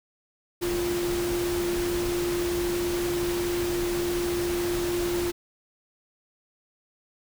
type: tone in noise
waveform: sine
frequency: 349.2 Hz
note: F4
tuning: in tune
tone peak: -25 dBFS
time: 0.61-5.32 s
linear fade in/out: 20 ms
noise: pink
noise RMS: -33 dBFS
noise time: 0.61-5.32 s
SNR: +5 dB
effects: none